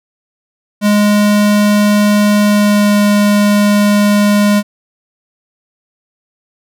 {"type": "tone with pitch glide", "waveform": "square", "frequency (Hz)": [207.3, 205.9], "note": ["G#3", "G#3"], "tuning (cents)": [-3, -15], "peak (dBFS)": -8, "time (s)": [0.81, 4.63], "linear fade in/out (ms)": 50, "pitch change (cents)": -12, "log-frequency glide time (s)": [2.43, 3], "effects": []}